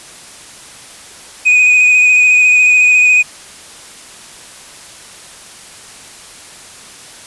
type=tone with vibrato; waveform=triangle; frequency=2489 Hz; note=D#7; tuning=in tune; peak=-4 dBFS; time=1.45-3.23 s; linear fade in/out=20 ms; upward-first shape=square; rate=14 Hz; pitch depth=16 cents each way; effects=white hiss -35 dBFS RMS until 7.26 s + resampled to 24000 Hz